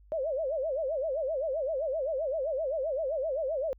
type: tone with vibrato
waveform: sine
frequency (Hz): 582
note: D5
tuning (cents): -16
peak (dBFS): -28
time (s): 0.12-3.73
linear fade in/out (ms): 0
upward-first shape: sine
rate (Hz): 7.7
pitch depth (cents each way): 220
effects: added 50 Hz sine -54 dBFS peak until 3.78 s